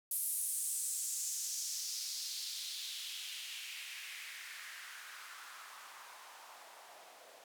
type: noise with band-pass filter sweep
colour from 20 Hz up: blue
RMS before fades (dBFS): -43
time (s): 0.11-7.44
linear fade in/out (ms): 2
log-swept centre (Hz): 11000 to 580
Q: 2.5
effects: none